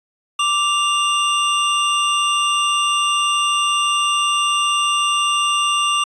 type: tone pair together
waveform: square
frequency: 1175.8 / 2794 Hz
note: D6 / F7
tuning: +2 / 0 cents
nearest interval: octave + minor third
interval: 1498 cents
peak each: -19 dBFS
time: 0.39-6.04 s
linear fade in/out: 5 ms
effects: resampled to 22050 Hz